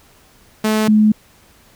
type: tone pair in turn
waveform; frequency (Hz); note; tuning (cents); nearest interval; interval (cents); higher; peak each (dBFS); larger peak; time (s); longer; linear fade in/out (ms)
sawtooth / sine; 216.3 / 213.8; A3 / A3; -29 / -49; unison; 20; first; -10 / -8; second; 0.64-0.88 / 0.88-1.12; neither; 5
effects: pink hiss -50 dBFS RMS until 1.75 s